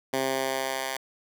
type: tone with high-pass filter sweep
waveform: 10% pulse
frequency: 133 Hz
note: C3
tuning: 29 cents sharp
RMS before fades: -29 dBFS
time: 0.13-0.97 s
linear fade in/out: 5 ms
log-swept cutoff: 270 to 1000 Hz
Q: 0.75
effects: none